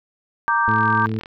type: chord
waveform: sine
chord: G minor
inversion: first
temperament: equal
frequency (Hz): 932.3 / 1174.7 / 1568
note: Bb5 / D6 / G6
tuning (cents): 0 / 0 / 0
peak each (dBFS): -20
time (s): 0.48-1.06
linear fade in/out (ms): 0
type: harmonic tone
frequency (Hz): 110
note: A2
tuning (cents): 0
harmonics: 1 / 2 / 3 / 4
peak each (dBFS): -24 / -25 / -32 / -33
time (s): 0.68-1.19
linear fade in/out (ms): 0
type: click train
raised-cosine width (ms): 0.3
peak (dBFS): -22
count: 25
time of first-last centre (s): 0.69-1.259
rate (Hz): 42.2
effects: none